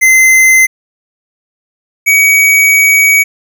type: tone pair in turn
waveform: square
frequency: 2064 / 2260 Hz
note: C7 / C#7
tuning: -24 / +33 cents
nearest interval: major second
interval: 157 cents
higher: second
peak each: -4 / -5 dBFS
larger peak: first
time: 0.01-0.67 / 2.06-3.24 s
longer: second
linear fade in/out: 20 ms
effects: none